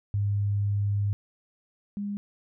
sine tone pair in turn, 101.6 / 203.2 Hz, G#2 / G#3, -38 / -38 cents, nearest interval octave, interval 1200 cents, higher second, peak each -23 / -29 dBFS, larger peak first, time 0.14-1.13 / 1.97-2.17 s, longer first, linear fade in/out 0 ms, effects none

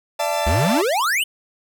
40% pulse chord, D suspended second, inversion none, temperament equal with one note detuned, 587.3 / 674.3 / 880 Hz, D5 / E5 / A5, 0 / +39 / 0 cents, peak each -23 dBFS, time 0.19-0.82 s, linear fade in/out 10 ms
square exponential sweep, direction up, 63.5 to 3136 Hz, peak -18 dBFS, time 0.46-1.24 s, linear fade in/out 10 ms
effects none

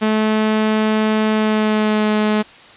sawtooth tone with pitch glide, 216.5 to 212.9 Hz, A3 to G#3, -28 to +43 cents, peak -10 dBFS, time 0.01-2.43 s, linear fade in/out 20 ms, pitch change -29 cents, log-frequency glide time 1.31-2.11 s, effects white hiss -42 dBFS RMS until 2.76 s + resampled to 8000 Hz

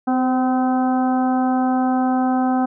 harmonic tone with a mistuned harmonic, 256 Hz, C4, 38 cents flat, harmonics 1 / 2 / 3 / 4 / 5 / 6, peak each -17 / -30 / -21 / -32 / -31 / -36 dBFS, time 0.07-2.66 s, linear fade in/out 10 ms, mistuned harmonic 2, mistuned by +34 cents, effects none

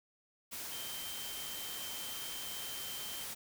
sine tone in noise, 3127 Hz, G7, 5 cents flat, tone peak -46 dBFS, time 0.71-3.25 s, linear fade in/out 20 ms, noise white, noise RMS -43 dBFS, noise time 0.51-3.35 s, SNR -6 dB, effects none

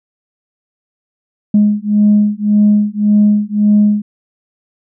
sine beating tone pair, 207.6 / 209.4 Hz, G#3 / G#3, 0 / +15 cents, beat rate 1.8 Hz, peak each -10 dBFS, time 1.54-4.02 s, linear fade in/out 5 ms, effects tanh soft clip ceiling -2 dBFS

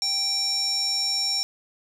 square tone with band-pass filter, 782 Hz, G5, 4 cents flat, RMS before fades -25 dBFS, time 0.02-1.43 s, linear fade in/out 0 ms, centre 5700 Hz, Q 8.9, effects none

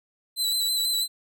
sawtooth tone with vibrato, 4000 Hz, B7, 21 cents sharp, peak -20 dBFS, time 0.36-1.08 s, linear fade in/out 50 ms, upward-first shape square, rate 6.1 Hz, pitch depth 26 cents each way, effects none

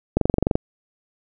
click train, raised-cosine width 2 ms, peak -4 dBFS, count 10, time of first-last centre 0.17-0.555 s, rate 23.4 Hz, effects none

